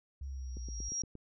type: linear sweep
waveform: sine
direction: down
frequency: 69.3 to 55.3 Hz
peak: -38 dBFS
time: 0.21-0.89 s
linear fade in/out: 5 ms
type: tone with exponential growth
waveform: sine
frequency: 5650 Hz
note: F8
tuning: 19 cents sharp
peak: -31 dBFS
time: 0.23-1.02 s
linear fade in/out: 1 ms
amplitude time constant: 170 ms
type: click train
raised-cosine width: 3 ms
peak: -34 dBFS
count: 6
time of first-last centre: 0.57-1.153 s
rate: 8.57 Hz
effects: none